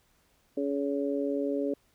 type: harmonic tone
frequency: 140.9 Hz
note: C#3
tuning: 29 cents sharp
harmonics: 2 / 3 / 4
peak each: -30 / -32 / -33 dBFS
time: 0.57-1.74 s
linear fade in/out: 5 ms
effects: pink hiss -68 dBFS RMS until 1.94 s